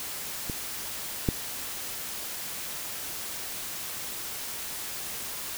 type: clicks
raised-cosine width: 3 ms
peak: -19 / -10 dBFS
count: 2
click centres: 0.498 / 1.288 s
effects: white hiss -36 dBFS RMS until 5.57 s